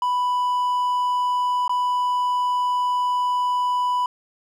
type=tone with dropouts; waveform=triangle; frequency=990 Hz; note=B5; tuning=4 cents sharp; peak=-17 dBFS; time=0.02-4.06 s; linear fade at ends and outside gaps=2 ms; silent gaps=1.679-1.694 s; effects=none